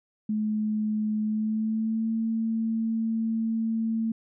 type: tone with pitch glide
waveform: sine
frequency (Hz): 214.1 to 224.6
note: A3 to A3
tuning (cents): -47 to +36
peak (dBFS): -24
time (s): 0.29-4.12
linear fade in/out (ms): 5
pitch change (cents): +83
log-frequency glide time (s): 1.23-2.11
effects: none